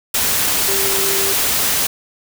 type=tone in noise; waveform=sine; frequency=392 Hz; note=G4; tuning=in tune; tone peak=-23 dBFS; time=0.68-1.33 s; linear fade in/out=5 ms; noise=white; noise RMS=-17 dBFS; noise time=0.14-1.87 s; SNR=-9 dB; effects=none